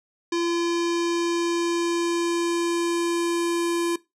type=tone with low-pass filter sweep; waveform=square; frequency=341.3 Hz; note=F4; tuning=40 cents flat; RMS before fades=-24 dBFS; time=0.32-3.96 s; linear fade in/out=5 ms; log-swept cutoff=5700 to 9900 Hz; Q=1.6; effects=noise-tail reverb RT60 0.2 s tail -19 dB re dry